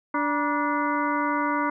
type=harmonic tone with a mistuned harmonic; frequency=292.2 Hz; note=D4; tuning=9 cents flat; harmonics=1 / 2 / 3 / 4 / 5 / 6 / 7; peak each=-27 / -33 / -27 / -29 / -31 / -42 / -35 dBFS; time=0.14-1.7 s; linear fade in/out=5 ms; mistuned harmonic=3; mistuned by=+150 cents; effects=none